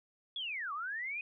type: linear two-way sweep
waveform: sine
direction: down then up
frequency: 3443 to 1108.7 to 2522 Hz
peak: -36 dBFS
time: 0.36-1.21 s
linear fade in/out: 2 ms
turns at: 0.73 s
effects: none